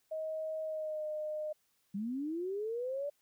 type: tone with pitch glide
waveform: sine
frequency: 631 to 611.6 Hz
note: D#5 to D#5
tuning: +24 to -30 cents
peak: -35 dBFS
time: 0.11-1.53 s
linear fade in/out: 10 ms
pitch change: -54 cents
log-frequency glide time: 0.63-1.06 s
type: linear sweep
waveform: sine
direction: up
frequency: 190 to 587.3 Hz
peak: -34 dBFS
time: 1.94-3.1 s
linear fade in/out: 10 ms
effects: white hiss -75 dBFS RMS until 3.21 s